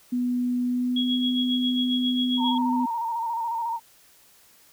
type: tone with pitch glide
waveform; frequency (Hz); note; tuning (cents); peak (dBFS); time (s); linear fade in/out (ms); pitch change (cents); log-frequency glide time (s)
sine; 246.7 to 250.6; B3 to B3; -2 to +25; -22; 0.12-2.86; 10; +27; 0.65-1.13
type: tone with tremolo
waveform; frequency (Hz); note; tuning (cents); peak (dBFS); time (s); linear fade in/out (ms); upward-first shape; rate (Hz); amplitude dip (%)
sine; 3322; G#7; 0; -24; 0.96-2.58; 5; sine; 7.4; 65
type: tone with vibrato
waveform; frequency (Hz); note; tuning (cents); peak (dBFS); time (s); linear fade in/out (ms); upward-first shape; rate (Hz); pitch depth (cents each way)
sine; 924; A#5; -16; -25; 2.37-3.8; 50; square; 14; 38
effects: white hiss -56 dBFS RMS until 4.72 s